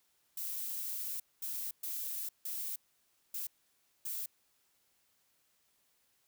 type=noise bursts at uneven times; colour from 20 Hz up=violet; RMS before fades=-39 dBFS; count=6; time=0.37-1.2 / 1.42-1.71 / 1.83-2.29 / 2.45-2.76 / 3.34-3.47 / 4.05-4.26 s; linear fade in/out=5 ms; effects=white hiss -74 dBFS RMS until 6.27 s